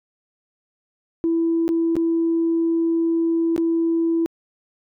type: tone with dropouts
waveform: sine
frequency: 331.4 Hz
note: E4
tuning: 9 cents sharp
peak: -16 dBFS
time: 1.24-4.26 s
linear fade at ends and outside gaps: 0 ms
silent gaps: 1.68-1.69 / 1.955-1.966 / 3.563-3.579 s
effects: tanh soft clip ceiling -12 dBFS